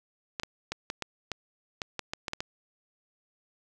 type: clicks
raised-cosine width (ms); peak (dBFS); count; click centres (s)
0.2; -15; 12; 0.398 / 0.434 / 0.72 / 0.901 / 1.023 / 1.317 / 1.818 / 1.993 / 2.135 / 2.282 / 2.334 / 2.405
effects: none